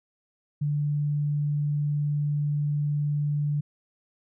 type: tone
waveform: sine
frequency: 146.83 Hz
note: D3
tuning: in tune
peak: -23 dBFS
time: 0.61-3.61 s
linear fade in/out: 10 ms
effects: none